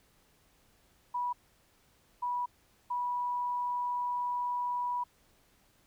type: tone bursts at uneven times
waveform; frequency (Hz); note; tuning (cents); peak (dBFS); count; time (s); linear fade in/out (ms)
sine; 978; B5; -17; -30; 3; 1.14-1.33 / 2.22-2.46 / 2.9-5.04; 10
effects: pink hiss -67 dBFS RMS until 5.86 s